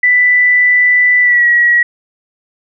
sine tone with pitch glide, 1983 to 1915.5 Hz, B6 to A#6, +7 to +47 cents, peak -6 dBFS, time 0.03-1.83 s, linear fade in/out 5 ms, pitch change -60 cents, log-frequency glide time 1.21-1.46 s, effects none

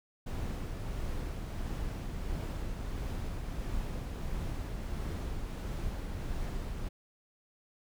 brown noise with tremolo, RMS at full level -35 dBFS, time 0.26-6.89 s, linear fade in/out 10 ms, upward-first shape triangle, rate 1.5 Hz, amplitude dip 30%, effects none

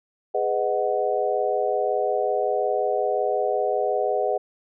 sine chord, G# minor seventh, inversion none, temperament equal with one note detuned, 415.3 / 500.8 / 622.3 / 740 Hz, G#4 / B4 / D#5 / F#5, 0 / +24 / 0 / 0 cents, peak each -26 dBFS, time 0.34-4.38 s, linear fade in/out 10 ms, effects none

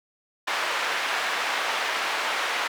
white band-pass noise, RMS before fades -27 dBFS, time 0.47-2.68 s, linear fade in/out 10 ms, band 670 to 2200 Hz, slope 12 dB/octave, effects none

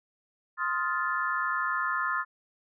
sine chord, F dominant seventh, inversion second, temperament just, 1047.7 / 1257.2 / 1396.9 / 1746.1 Hz, C6 / Eb6 / F6 / A6, +2 / +18 / 0 / -14 cents, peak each -32 dBFS, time 0.57-2.25 s, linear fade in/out 50 ms, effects none

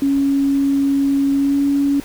sine tone with pitch glide, 277.2 to 281.2 Hz, C#4 to C#4, 0 to +25 cents, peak -13 dBFS, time 0.02-2 s, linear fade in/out 2 ms, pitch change +25 cents, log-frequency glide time 1.35-1.61 s, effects pink hiss -38 dBFS RMS until 2.04 s

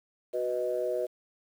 sine chord, B major, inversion second, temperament equal, 370 / 493.9 / 622.3 Hz, F#4 / B4 / D#5, 0 / 0 / 0 cents, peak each -33 / -31 / -31 dBFS, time 0.33-1.07 s, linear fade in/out 20 ms, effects tanh soft clip ceiling -18 dBFS + 9-bit

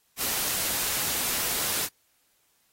white noise, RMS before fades -28 dBFS, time 0.17-1.89 s, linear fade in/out 50 ms, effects white hiss -68 dBFS RMS until 2.72 s + AAC 48 kbps

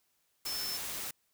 sine tone in noise, 5290 Hz, E8, 5 cents sharp, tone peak -36 dBFS, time 0.46-0.77 s, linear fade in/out 5 ms, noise white, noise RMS -39 dBFS, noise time 0.45-1.11 s, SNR 0 dB, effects white hiss -75 dBFS RMS until 1.33 s

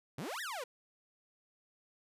sawtooth exponential two-way sweep, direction up then down, 116.54 to 1974 to 457.8 Hz, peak -35 dBFS, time 0.18-0.64 s, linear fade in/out 5 ms, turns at 0.41 s, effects resampled to 32000 Hz

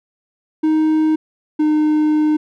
triangle tone pair in turn, 312.4 / 305.3 Hz, D#4 / D#4, +7 / -33 cents, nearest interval unison, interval 40 cents, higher first, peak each -10 dBFS, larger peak neither, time 0.63-1.16 / 1.59-2.37 s, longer second, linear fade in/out 10 ms, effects none

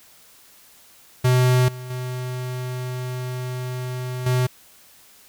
square tone with level steps, 126.3 Hz, B2, 39 cents sharp, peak -15 / -33 / -27 / -18 dBFS, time 1.24-4.47 s, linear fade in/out 10 ms, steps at 1.68 / 1.9 / 4.26 s, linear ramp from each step 5 ms, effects white hiss -51 dBFS RMS until 5.28 s

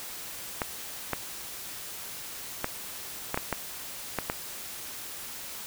clicks, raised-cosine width 0.5 ms, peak -12 dBFS, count 8, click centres 0.618 / 1.133 / 2.644 / 3.344 / 3.375 / 3.527 / 4.187 / 4.299 s, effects white hiss -40 dBFS RMS until 5.66 s

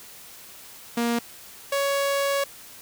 sawtooth tone pair in turn, 235.4 / 558.1 Hz, A#3 / C#5, +17 / +12 cents, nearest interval octave + minor third, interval 1495 cents, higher second, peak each -18 dBFS, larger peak neither, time 0.97-1.19 / 1.72-2.44 s, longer second, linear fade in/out 5 ms, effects white hiss -45 dBFS RMS until 2.81 s

